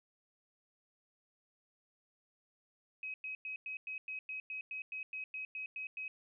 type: tone bursts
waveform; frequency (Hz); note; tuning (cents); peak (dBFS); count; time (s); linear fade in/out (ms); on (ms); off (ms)
sine; 2540; D#7; +35; -39; 15; 3.03-6.08; 2; 110; 100
effects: none